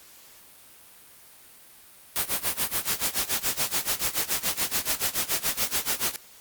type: noise with tremolo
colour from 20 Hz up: white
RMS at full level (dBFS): -24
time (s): 2.16-6.16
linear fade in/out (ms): 0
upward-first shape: sine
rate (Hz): 7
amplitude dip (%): 90
effects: white hiss -51 dBFS RMS until 6.4 s + Opus 48 kbps